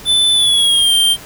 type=tone with pitch glide; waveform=square; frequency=3512 to 3165 Hz; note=A7 to G7; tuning=-4 to +16 cents; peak=-10 dBFS; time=0.05-1.17 s; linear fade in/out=50 ms; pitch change=-180 cents; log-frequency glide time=0.33-0.92 s; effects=pink hiss -35 dBFS RMS until 1.25 s